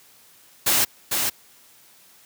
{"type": "noise with echo", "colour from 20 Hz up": "white", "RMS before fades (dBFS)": -19, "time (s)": [0.66, 0.85], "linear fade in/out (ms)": 10, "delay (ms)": 450, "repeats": 1, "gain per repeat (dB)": -4, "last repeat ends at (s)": 1.3, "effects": ["white hiss -53 dBFS RMS until 2.25 s", "high-pass 80 Hz 12 dB/octave"]}